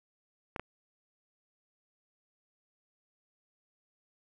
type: clicks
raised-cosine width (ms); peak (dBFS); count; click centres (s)
0.5; -21; 2; 0.562 / 0.596
effects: none

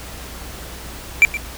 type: tone with echo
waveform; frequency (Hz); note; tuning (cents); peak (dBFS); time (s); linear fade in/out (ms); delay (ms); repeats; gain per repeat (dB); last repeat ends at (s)
triangle; 2349; D7; 0; -4; 1.22-1.25; 0; 120; 1; -15; 1.37
effects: added 60 Hz sine -36 dBFS peak until 1.57 s + pink hiss -35 dBFS RMS until 1.57 s

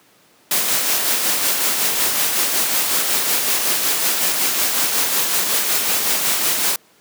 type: noise with tremolo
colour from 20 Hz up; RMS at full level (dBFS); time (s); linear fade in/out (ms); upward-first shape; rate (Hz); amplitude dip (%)
white; -17; 0.51-6.76; 2; sine; 5.4; 35
effects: pink hiss -53 dBFS RMS until 7 s + high-pass 200 Hz 12 dB/octave

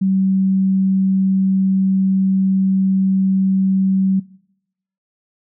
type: tone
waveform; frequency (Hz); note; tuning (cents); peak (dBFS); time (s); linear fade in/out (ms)
sine; 191.2; G3; -43; -13; 0.01-4.2; 10
effects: noise-tail reverb RT60 0.8 s tail -21 dB re dry

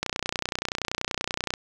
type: click train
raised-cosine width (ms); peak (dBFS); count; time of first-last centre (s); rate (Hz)
0.2; -9; 47; 0.03-1.538; 30.5
effects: none

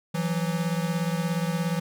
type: beating tone pair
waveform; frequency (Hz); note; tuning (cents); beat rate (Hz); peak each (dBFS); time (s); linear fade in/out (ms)
square; 165.7 / 182.7; E3 / F#3; +9 / -22; 17; -27 / -30; 0.14-1.8; 10
effects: none

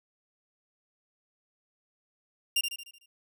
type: tone with echo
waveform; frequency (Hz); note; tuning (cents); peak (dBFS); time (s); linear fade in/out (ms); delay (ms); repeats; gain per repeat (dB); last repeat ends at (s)
sawtooth; 2794; F7; 0; -20; 2.56-2.61; 5; 75; 6; -6; 3.06
effects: none

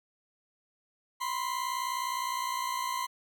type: tone pair together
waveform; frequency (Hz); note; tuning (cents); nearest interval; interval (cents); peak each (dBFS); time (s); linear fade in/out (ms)
40% pulse; 987.8 / 1047.5; B5 / C6; 0 / +2; minor second; 102; -34 / -32; 1.2-3.07; 20
effects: none

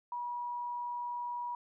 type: tone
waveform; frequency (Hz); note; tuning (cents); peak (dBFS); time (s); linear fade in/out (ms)
sine; 966; B5; -39; -35; 0.12-1.55; 2
effects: none

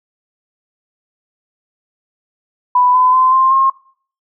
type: tone with pitch steps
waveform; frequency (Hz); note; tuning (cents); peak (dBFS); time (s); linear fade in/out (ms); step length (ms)
sine; 992 / 1011.1 / 1030.5 / 1050.4 / 1070.6; B5 / B5 / C6 / C6 / C6; +7 / +40 / -27 / +6 / +39; -8; 2.75-3.7; 5; 190
effects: noise-tail reverb RT60 0.5 s tail -21 dB re dry

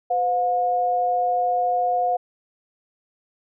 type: tone pair together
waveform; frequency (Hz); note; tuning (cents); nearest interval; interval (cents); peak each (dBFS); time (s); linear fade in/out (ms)
sine; 506.2 / 717; B4 / F5; +43 / +45; tritone; 602; -26 / -19; 0.1-2.17; 10
effects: none

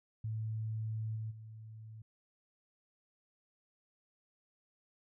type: tone with level steps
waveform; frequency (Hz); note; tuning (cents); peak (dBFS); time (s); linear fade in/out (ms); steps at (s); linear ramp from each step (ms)
sine; 110; A2; 0; -35 / -37 / -47; 0.24-2.02; 5; 1.15 / 1.3; 20
effects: none

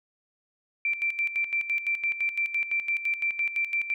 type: tone with tremolo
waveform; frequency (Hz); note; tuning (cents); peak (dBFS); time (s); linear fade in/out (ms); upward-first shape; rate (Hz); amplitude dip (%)
sine; 2349; D7; 0; -23; 0.85-3.94; 2; square; 5.9; 70
effects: none

